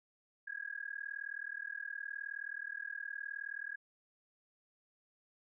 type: tone with amplitude modulation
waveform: sine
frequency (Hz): 1642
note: G#6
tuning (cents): -20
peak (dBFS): -36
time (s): 0.47-3.76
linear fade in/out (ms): 10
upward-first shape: sine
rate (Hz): 39.1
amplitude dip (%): 100
effects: none